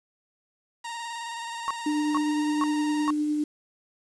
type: tone with vibrato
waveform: sawtooth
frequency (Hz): 931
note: A#5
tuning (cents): -2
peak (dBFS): -29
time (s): 0.84-3.11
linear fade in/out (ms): 10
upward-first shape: square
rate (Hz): 19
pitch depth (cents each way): 24
type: tone bursts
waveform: sine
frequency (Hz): 1100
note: C#6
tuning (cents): -14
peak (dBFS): -23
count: 4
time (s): 1.68-3.104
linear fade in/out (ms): 0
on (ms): 26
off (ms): 440
type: tone with tremolo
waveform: sine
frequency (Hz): 299.6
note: D4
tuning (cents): +35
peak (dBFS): -22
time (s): 1.86-3.44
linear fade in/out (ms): 5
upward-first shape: triangle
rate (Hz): 9.8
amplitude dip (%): 25
effects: resampled to 22050 Hz + 8-bit